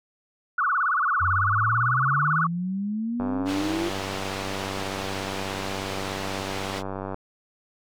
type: tone with vibrato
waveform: sine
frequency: 1283 Hz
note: E6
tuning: 47 cents flat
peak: -20 dBFS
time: 0.58-2.47 s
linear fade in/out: 5 ms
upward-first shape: sine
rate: 18 Hz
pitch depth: 270 cents each way
type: exponential sweep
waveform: sine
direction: up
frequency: 86.5 to 349.2 Hz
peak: -25 dBFS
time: 1.2-3.9 s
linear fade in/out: 20 ms
type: click train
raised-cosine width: 1 ms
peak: -18 dBFS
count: 382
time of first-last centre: 3.2-7.144 s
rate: 96.6 Hz
type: low-pass noise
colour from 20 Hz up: white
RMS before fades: -35 dBFS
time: 3.45-6.83 s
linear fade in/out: 50 ms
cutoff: 3600 Hz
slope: 12 dB/octave
effects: none